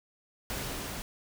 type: noise with level ramp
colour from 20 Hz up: pink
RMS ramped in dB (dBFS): -35 to -39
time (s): 0.5-1.02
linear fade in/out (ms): 0
effects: none